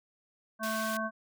harmonic tone, 220 Hz, A3, in tune, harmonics 1 / 3 / 5 / 7, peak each -36 / -36 / -36 / -36 dBFS, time 0.59-1.11 s, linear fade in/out 50 ms
pink high-pass noise, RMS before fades -41 dBFS, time 0.63-0.97 s, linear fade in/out 2 ms, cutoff 2100 Hz, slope 12 dB/octave
effects none

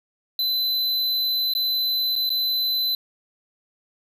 square tone with dropouts, 4026 Hz, B7, 33 cents sharp, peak -21 dBFS, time 0.39-2.95 s, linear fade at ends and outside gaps 2 ms, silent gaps 1.537-1.55 / 2.155-2.161 / 2.293-2.302 s, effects none

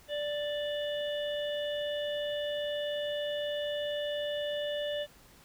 harmonic tone, 587.3 Hz, D5, in tune, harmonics 1 / 3 / 5 / 6, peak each -32 / -43 / -41 / -43 dBFS, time 0.08-5.07 s, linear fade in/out 50 ms, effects pink hiss -58 dBFS RMS until 5.44 s

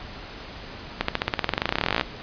accelerating click train, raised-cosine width 0.3 ms, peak -5 dBFS, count 28, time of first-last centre 1.01-2.011 s, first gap 74 ms, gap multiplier 0.94, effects pink hiss -39 dBFS RMS until 2.22 s + resampled to 11025 Hz

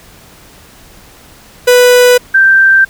45% pulse / sine tone pair in turn, 493.9 / 1568 Hz, B4 / G6, 0 / 0 cents, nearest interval octave + minor sixth, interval 2000 cents, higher second, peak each -3 dBFS, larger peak neither, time 1.67-2.18 / 2.34-2.85 s, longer neither, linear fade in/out 10 ms, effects pink hiss -39 dBFS RMS until 2.89 s

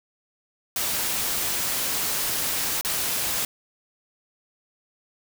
white noise with dropouts, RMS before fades -26 dBFS, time 0.76-3.45 s, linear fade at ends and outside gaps 1 ms, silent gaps 2.811-2.848 s, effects none

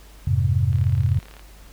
sine chord, F minor, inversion none, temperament equal, 87.31 / 103.83 / 130.81 Hz, F2 / Ab2 / C3, 0 / 0 / 0 cents, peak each -21 dBFS, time 0.27-1.19 s, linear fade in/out 5 ms
click train, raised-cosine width 0.3 ms, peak -28 dBFS, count 25, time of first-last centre 0.73-1.395 s, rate 36.1 Hz
effects added 50 Hz sine -43 dBFS peak until 1.72 s + pink hiss -50 dBFS RMS until 1.72 s

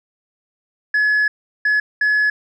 sine tone bursts at uneven times, 1700 Hz, G#6, 40 cents sharp, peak -11 dBFS, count 3, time 0.94-1.28 / 1.65-1.8 / 2.01-2.3 s, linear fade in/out 5 ms, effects tanh soft clip ceiling -12 dBFS

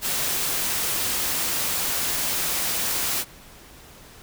white noise, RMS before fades -25 dBFS, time 0.01-3.25 s, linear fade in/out 50 ms, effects pink hiss -47 dBFS RMS until 4.22 s

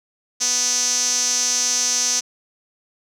sawtooth tone with band-pass filter, 247.7 Hz, B3, 5 cents sharp, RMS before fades -20 dBFS, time 0.4-2.21 s, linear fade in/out 20 ms, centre 6000 Hz, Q 7.3, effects none

